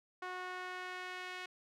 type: tone with band-pass filter sweep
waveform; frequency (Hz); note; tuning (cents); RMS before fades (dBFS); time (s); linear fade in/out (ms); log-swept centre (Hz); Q
sawtooth; 365.7; F#4; -20; -44; 0.22-1.46; 5; 1300 to 2300; 1.3
effects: none